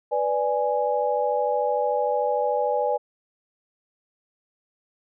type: chord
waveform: sine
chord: G# diminished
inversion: first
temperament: equal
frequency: 493.9 / 587.3 / 830.6 Hz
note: B4 / D5 / G#5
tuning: 0 / 0 / 0 cents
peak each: -25 dBFS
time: 0.11-2.98 s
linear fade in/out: 20 ms
effects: none